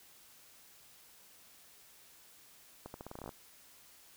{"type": "accelerating click train", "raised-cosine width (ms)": 1, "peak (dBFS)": -30, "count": 12, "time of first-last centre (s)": [2.86, 3.292], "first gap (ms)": 81, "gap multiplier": 0.84, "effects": ["white hiss -60 dBFS RMS until 4.16 s"]}